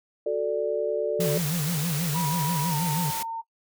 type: chord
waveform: sine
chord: D major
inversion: first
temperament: equal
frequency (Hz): 370 / 440 / 587.3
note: F#4 / A4 / D5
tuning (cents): 0 / 0 / 0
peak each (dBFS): -31 / -26 / -27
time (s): 0.26-1.38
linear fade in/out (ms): 5
type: tone with vibrato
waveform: triangle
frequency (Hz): 159.6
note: D#3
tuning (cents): +44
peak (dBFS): -23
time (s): 1.19-3.11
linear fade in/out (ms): 10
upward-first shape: sine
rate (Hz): 6.2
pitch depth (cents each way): 180
type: noise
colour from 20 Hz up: white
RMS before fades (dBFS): -32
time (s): 1.2-3.23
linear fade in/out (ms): 5
type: tone with pitch glide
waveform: sine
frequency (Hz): 969 to 909.3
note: B5 to A#5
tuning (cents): -33 to -43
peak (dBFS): -29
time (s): 2.14-3.42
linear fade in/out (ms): 20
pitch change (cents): -110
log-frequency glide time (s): 2.68-2.76
effects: noise-tail reverb RT60 0.1 s tail -20 dB re dry